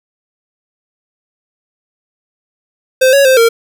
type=tone with pitch steps; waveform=square; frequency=519 / 557 / 522 / 460.6 Hz; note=C5 / C#5 / C5 / A#4; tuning=-14 / +8 / -4 / -21 cents; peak=-6 dBFS; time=3.01-3.49 s; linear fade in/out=10 ms; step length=120 ms; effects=none